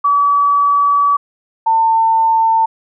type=tone pair in turn; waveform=sine; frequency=1144 / 898.9 Hz; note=D6 / A5; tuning=-46 / +37 cents; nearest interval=major third; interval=417 cents; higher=first; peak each=-9 dBFS; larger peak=neither; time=0.04-1.17 / 1.66-2.66 s; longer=first; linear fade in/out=10 ms; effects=none